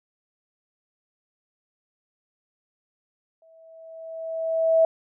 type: tone with exponential growth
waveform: sine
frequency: 651 Hz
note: E5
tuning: 22 cents flat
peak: -13 dBFS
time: 3.42-4.85 s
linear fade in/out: 2 ms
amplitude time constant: 310 ms
effects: none